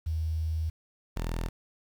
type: tone pair in turn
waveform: sine / sawtooth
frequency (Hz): 80 / 41.48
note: D#2 / E1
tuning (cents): +49 / +12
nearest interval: major seventh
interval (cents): 1137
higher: first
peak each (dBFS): -27 / -26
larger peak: second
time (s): 0.06-0.7 / 1.16-1.49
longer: first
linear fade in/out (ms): 10
effects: 9-bit